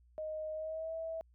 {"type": "tone with pitch glide", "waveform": "sine", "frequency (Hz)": [622.3, 651], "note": ["D#5", "E5"], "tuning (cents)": [0, -22], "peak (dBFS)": -37, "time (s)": [0.18, 1.21], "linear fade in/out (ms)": 0, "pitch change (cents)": 78, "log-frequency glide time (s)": [0.53, 0.94], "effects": ["added 60 Hz sine -62 dBFS peak until 1.34 s"]}